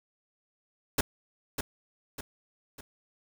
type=noise with echo; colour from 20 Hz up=pink; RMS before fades=-25 dBFS; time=0.98-1.01 s; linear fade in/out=5 ms; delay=600 ms; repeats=3; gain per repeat=-7 dB; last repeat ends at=2.81 s; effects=none